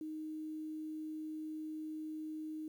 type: tone with quantisation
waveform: sine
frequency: 311.1 Hz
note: D#4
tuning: in tune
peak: -40 dBFS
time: 0.01-2.68 s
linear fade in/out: 2 ms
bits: 11
effects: none